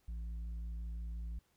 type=tone with tanh clipping; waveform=sine; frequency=56.6 Hz; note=A1; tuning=50 cents sharp; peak=-40 dBFS; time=0.08-1.39 s; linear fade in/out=5 ms; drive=5 dB; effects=pink hiss -75 dBFS RMS until 1.56 s